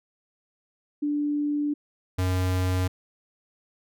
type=tone pair in turn; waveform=sine / square; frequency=293.2 / 92.1 Hz; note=D4 / F#2; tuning=-3 / -7 cents; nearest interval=octave + minor sixth; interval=2004 cents; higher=first; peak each=-23 dBFS; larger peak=neither; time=1.02-1.74 / 2.18-2.88 s; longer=first; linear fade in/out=10 ms; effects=none